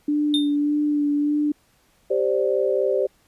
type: tone with vibrato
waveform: sine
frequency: 293.7 Hz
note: D4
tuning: in tune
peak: -18 dBFS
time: 0.08-1.52 s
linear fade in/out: 5 ms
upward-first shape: sine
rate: 1.7 Hz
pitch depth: 20 cents each way
type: tone with exponential decay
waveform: triangle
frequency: 3630 Hz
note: A#7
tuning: 47 cents flat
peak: -16 dBFS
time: 0.34-0.56 s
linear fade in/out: 1 ms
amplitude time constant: 46 ms
type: chord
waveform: sine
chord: G suspended fourth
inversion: none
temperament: equal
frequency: 392 / 523.3 / 587.3 Hz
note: G4 / C5 / D5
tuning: 0 / 0 / 0 cents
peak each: -22 / -22 / -24 dBFS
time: 2.1-3.07 s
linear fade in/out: 10 ms
effects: pink hiss -61 dBFS RMS until 3.27 s + resampled to 32000 Hz